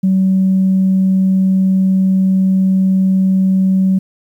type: tone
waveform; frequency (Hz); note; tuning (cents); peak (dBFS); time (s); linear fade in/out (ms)
sine; 189.6; F#3; +43; -8; 0.03-3.99; 10
effects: tanh soft clip ceiling -5 dBFS + 8-bit

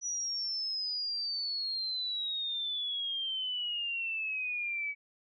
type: exponential sweep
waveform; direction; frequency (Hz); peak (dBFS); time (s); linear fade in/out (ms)
sine; down; 5900 to 2270; -32; 0.01-4.95; 50
effects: none

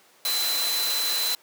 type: tone in noise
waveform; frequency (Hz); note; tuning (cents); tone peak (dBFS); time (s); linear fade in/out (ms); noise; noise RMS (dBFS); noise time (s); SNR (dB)
sine; 4036; B7; +37; -25; 0.25-1.35; 2; white; -28; 0.25-1.35; 0
effects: pink hiss -56 dBFS RMS until 1.42 s + high-pass 400 Hz 12 dB/octave

